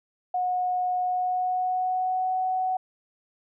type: tone with pitch glide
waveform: sine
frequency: 728 to 745.4 Hz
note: F#5 to F#5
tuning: -28 to +13 cents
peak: -23 dBFS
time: 0.34-2.77 s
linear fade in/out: 5 ms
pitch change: +41 cents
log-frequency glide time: 1.01-2.35 s
effects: none